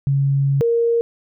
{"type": "tone pair in turn", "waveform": "sine", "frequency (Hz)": [138.59, 466.2], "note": ["C#3", "A#4"], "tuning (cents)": [0, 0], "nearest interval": "octave + major sixth", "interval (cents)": 2100, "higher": "second", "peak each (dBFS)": -14, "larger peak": "neither", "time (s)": [[0.07, 0.61], [0.61, 1.01]], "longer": "first", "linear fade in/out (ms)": 0, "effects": []}